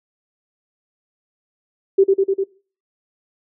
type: tone with echo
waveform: sine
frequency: 389 Hz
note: G4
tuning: 13 cents flat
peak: -8 dBFS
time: 1.98-2.04 s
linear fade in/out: 10 ms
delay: 100 ms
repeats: 4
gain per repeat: -2 dB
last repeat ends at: 2.44 s
effects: noise-tail reverb RT60 0.4 s tail -21 dB re dry